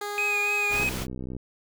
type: tone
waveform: 15% pulse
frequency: 411.5 Hz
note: G#4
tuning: 16 cents flat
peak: -24 dBFS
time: 0.01-0.84 s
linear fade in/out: 5 ms
type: tone with vibrato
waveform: triangle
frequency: 2489 Hz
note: D#7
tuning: in tune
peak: -22 dBFS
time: 0.18-0.89 s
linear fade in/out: 0 ms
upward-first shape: triangle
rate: 3.4 Hz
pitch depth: 41 cents each way
type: noise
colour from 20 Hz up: pink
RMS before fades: -34 dBFS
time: 0.69-1.07 s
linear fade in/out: 50 ms
type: click train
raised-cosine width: 3 ms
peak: -23 dBFS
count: 37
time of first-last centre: 0.8-1.366 s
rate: 63.6 Hz
effects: none